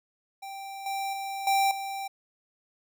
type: tone with level steps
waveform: square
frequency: 784 Hz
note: G5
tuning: in tune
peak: -38 / -30 / -33 / -22 / -33 dBFS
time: 0.42-2.08 s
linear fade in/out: 10 ms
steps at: 0.86 / 1.13 / 1.47 / 1.71 s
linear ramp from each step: 2 ms
effects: none